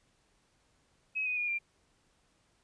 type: tone with pitch steps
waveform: sine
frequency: 2551 / 2493 / 2436 / 2380 Hz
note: D#7 / D#7 / D#7 / D7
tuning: +43 / +3 / -37 / +22 cents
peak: -30 dBFS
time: 1.15-1.59 s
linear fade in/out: 20 ms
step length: 110 ms
effects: pink hiss -71 dBFS RMS until 2.63 s + resampled to 22050 Hz